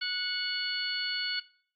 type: harmonic tone with a mistuned harmonic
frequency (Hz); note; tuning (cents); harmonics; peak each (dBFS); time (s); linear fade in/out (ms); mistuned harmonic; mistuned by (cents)
735; F#5; -12; 2 / 3 / 4 / 5 / 6; -36 / -38 / -37 / -43 / -34; 0.01-1.4; 10; 5; -100
effects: noise-tail reverb RT60 0.5 s tail -18 dB re dry + AAC 32 kbps